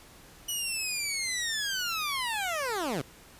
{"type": "linear sweep", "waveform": "15% pulse", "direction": "down", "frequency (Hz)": [2960, 116.4], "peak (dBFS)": -23, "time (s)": [0.48, 3.02], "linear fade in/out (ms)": 10, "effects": ["pink hiss -53 dBFS RMS until 3.39 s", "resampled to 32000 Hz"]}